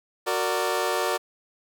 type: chord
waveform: 20% pulse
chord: Gb augmented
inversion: none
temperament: equal with one note detuned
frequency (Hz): 370 / 461.1 / 587.3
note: Gb4 / Bb4 / D5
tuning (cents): 0 / -19 / 0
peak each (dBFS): -23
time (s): 0.26-1.18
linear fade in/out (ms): 20
effects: none